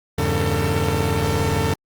sawtooth tone cluster, 82.9 / 99.9 / 141 / 449.7 Hz, E2 / G2 / C#3 / A4, +10 / +33 / +30 / +38 cents, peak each -20 dBFS, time 0.18-1.74 s, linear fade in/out 5 ms, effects Opus 24 kbps

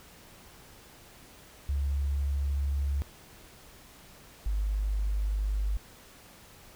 sine tone pair in turn, 70.1 / 50.78 Hz, C#2 / G#1, +20 / -38 cents, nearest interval tritone, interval 558 cents, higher first, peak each -26 dBFS, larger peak neither, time 1.69-3.02 / 4.46-5.77 s, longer first, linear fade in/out 0 ms, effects pink hiss -53 dBFS RMS until 6.75 s

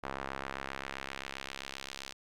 sawtooth tone with band-pass filter sweep, 67.6 Hz, C#2, 43 cents flat, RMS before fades -42 dBFS, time 0.03-2.13 s, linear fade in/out 10 ms, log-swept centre 1100 to 4400 Hz, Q 1, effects none

